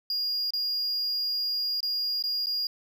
triangle tone with dropouts, 4842 Hz, D#8, 48 cents flat, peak -25 dBFS, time 0.1-2.67 s, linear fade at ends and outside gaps 2 ms, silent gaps 0.506-0.535 / 1.805-1.829 / 2.225-2.238 / 2.46-2.468 s, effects none

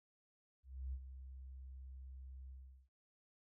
sine tone with ADSR envelope, 65.41 Hz, C2, in tune, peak -39 dBFS, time 0.63-2.89 s, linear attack 300 ms, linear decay 60 ms, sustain -10 dB, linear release 390 ms, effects none

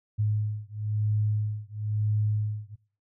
sine beating tone pair, 105.6 / 106.6 Hz, G#2 / G#2, +29 / +46 cents, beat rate 1 Hz, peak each -28 dBFS, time 0.18-2.76 s, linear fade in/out 20 ms, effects noise-tail reverb RT60 0.4 s tail -20 dB re dry

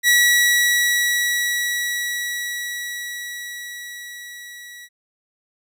sawtooth tone with level ramp, 1934 Hz, B6, 37 cents flat, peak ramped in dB -8 to -34 dBFS, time 0.03-4.89 s, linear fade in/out 50 ms, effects none

